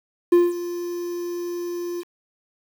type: tone with ADSR envelope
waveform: triangle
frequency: 349.2 Hz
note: F4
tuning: in tune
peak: -8 dBFS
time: 0.32-2.04 s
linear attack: 7 ms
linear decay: 200 ms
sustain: -16 dB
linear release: 45 ms
effects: 7-bit